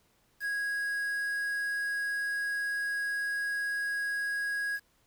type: tone with quantisation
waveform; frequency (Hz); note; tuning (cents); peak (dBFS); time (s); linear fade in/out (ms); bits
triangle; 1653; G#6; -9; -28; 0.4-4.8; 50; 8
effects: pink hiss -69 dBFS RMS until 5.06 s